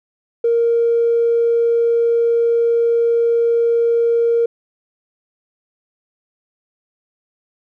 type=tone with tanh clipping; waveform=triangle; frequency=466.2 Hz; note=A#4; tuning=in tune; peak=-12 dBFS; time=0.44-4.46 s; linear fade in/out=5 ms; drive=4 dB; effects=none